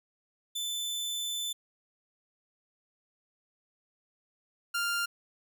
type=tone pair in turn; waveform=sawtooth; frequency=3520 / 1396.9 Hz; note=A7 / F6; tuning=0 / 0 cents; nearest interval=octave + major third; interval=1600 cents; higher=first; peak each=-29 / -25 dBFS; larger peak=second; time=0.55-1.53 / 4.74-5.06 s; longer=first; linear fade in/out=10 ms; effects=none